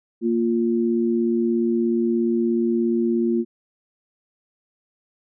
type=tone pair together; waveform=sine; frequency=232.3 / 349.2 Hz; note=A#3 / F4; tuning=-6 / 0 cents; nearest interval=perfect fifth; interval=706 cents; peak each=-20 / -21 dBFS; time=0.21-3.45 s; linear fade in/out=50 ms; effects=none